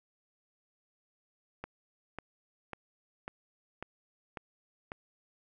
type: click train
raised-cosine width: 0.5 ms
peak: -24 dBFS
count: 7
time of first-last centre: 1.64-4.919 s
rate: 1.83 Hz
effects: none